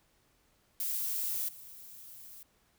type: noise with level steps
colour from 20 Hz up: violet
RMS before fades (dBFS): -34 / -50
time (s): 0.8-2.43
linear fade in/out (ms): 2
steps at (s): 1.48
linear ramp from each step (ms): 10
effects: pink hiss -70 dBFS RMS until 2.78 s